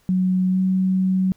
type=tone with pitch glide; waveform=sine; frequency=185 to 187.47 Hz; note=F#3 to F#3; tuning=0 to +23 cents; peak=-16 dBFS; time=0.09-1.32 s; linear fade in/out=0 ms; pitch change=+23 cents; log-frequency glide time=0.49-0.59 s; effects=pink hiss -60 dBFS RMS until 1.36 s